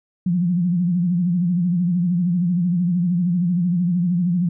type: tone with vibrato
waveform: sine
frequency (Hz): 176.1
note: F3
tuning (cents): +15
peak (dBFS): -16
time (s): 0.26-4.49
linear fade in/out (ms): 5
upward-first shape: sine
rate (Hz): 13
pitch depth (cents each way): 87
effects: none